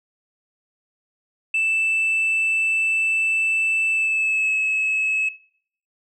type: tone with pitch glide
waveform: sine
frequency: 2645 to 2585 Hz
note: E7 to E7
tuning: +5 to -34 cents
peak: -16 dBFS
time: 1.54-5.29 s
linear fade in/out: 5 ms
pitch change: -39 cents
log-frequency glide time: 3.9-4.52 s
effects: noise-tail reverb RT60 0.6 s tail -20 dB re dry + tanh soft clip ceiling -16 dBFS